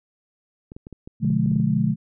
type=clicks; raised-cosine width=3 ms; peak=-25 dBFS; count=11; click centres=0.719 / 0.765 / 0.869 / 0.927 / 1.075 / 1.248 / 1.303 / 1.46 / 1.516 / 1.558 / 1.6 s
type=chord; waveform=sine; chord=B diminished seventh; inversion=none; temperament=just; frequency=123.47 / 148.16 / 177.8 / 213.4 Hz; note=B2 / D3 / F3 / Ab3; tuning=0 / +16 / +31 / +47 cents; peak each=-25 / -23 / -24 / -22 dBFS; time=1.2-1.96 s; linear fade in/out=50 ms
effects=none